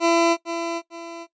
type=tone with echo; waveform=20% pulse; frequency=336.1 Hz; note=E4; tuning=34 cents sharp; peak=-11 dBFS; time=0-0.37 s; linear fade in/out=50 ms; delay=450 ms; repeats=2; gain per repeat=-9 dB; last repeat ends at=1.27 s; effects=noise-tail reverb RT60 0.1 s tail -17 dB re dry + resampled to 16000 Hz